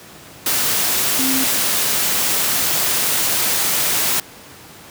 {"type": "tone in noise", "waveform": "sine", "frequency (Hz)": 263.6, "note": "C4", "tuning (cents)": 13, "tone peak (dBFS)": -20, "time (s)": [1.19, 1.44], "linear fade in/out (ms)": 2, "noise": "white", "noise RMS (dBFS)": -18, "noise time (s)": [0.46, 4.2], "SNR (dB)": -5, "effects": ["pink hiss -40 dBFS RMS until 4.9 s", "high-pass 100 Hz 12 dB/octave"]}